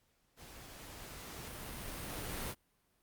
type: noise with level ramp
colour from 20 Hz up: pink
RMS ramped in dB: -54 to -39 dBFS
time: 0.36-2.55 s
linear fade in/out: 50 ms
effects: pink hiss -75 dBFS RMS until 3.02 s + Opus 48 kbps